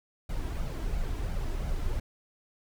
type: noise with flanger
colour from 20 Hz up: brown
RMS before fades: -31 dBFS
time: 0.29-2 s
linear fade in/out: 5 ms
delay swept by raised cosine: 1.3 to 3.1 ms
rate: 2.9 Hz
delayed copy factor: +0.5
effects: none